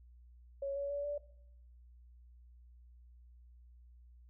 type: tone with pitch steps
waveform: sine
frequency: 554.4 / 563.1 / 572 / 581 Hz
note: C#5 / C#5 / D5 / D5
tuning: 0 / +27 / -46 / -19 cents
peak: -35 dBFS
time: 0.62-1.18 s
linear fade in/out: 5 ms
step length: 140 ms
effects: noise-tail reverb RT60 0.7 s tail -18 dB re dry + added 60 Hz sine -56 dBFS peak until 4.29 s

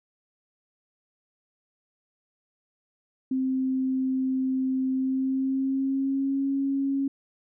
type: tone with pitch glide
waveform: sine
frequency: 261.6 to 274.3 Hz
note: C4 to C#4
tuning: 0 to -18 cents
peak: -23 dBFS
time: 3.31-7.08 s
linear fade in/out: 5 ms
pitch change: +82 cents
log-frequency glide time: 4.91-6.47 s
effects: none

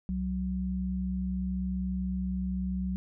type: tone pair together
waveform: sine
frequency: 65.41 / 186.29 Hz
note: C2 / F#3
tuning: 0 / +12 cents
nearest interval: octave + tritone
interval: 1812 cents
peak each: -34 / -30 dBFS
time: 0.09-2.96 s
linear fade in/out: 0 ms
effects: none

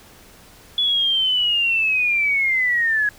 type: linear sweep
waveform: sine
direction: down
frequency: 3428 to 1661.2 Hz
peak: -16 dBFS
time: 0.78-3.09 s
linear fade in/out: 2 ms
effects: pink hiss -47 dBFS RMS until 3.18 s

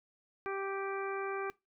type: harmonic tone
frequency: 391.3 Hz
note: G4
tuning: 3 cents flat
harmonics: 1 / 2 / 3 / 4 / 5 / 6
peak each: -37 / -43 / -41 / -44 / -51 / -48 dBFS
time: 0.46-1.5 s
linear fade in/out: 0 ms
effects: noise-tail reverb RT60 0.2 s tail -20 dB re dry

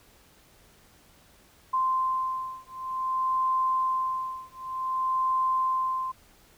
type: beating tone pair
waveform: sine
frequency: 1041 / 1041.54 Hz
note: C6 / C6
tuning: -9 / -8 cents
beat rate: 0.54 Hz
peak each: -28 dBFS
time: 1.73-6.12 s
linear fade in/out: 10 ms
effects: pink hiss -58 dBFS RMS until 6.57 s

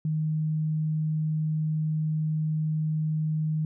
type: tone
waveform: sine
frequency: 155.56 Hz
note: D#3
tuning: in tune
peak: -24 dBFS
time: 0.05-3.65 s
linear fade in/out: 2 ms
effects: none

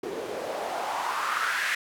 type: noise with band-pass filter sweep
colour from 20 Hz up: white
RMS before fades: -30 dBFS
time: 0.03-1.75 s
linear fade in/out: 5 ms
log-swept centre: 360 to 1900 Hz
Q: 3.5
effects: none

